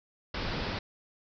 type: low-pass noise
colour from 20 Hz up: pink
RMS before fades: -34 dBFS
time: 0.34-0.79 s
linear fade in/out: 5 ms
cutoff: 5300 Hz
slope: 96 dB/octave
effects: none